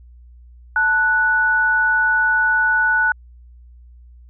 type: tone pair together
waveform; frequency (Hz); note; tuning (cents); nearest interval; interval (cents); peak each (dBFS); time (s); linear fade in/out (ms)
sine; 880 / 1476.8; A5 / F#6; 0 / -4; major sixth; 896; -22 / -14; 0.76-3.12; 2
effects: added 60 Hz sine -41 dBFS peak until 4.29 s